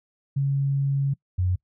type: tone pair in turn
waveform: sine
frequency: 138.59 / 91.1 Hz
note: C#3 / F#2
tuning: 0 / -26 cents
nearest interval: perfect fifth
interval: 726 cents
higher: first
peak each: -20 dBFS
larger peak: neither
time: 0.36-1.14 / 1.38-1.56 s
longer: first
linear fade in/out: 10 ms
effects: noise-tail reverb RT60 0.1 s tail -23 dB re dry